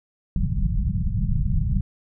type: low-pass noise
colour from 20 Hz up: pink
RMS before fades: -22 dBFS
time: 0.36-1.81 s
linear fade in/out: 2 ms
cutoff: 200 Hz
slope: 96 dB/octave
effects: none